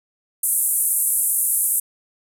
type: band-pass noise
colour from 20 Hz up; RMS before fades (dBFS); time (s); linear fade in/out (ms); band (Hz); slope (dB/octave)
pink; -20; 0.43-1.8; 5; 8800 to 13000; 48
effects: none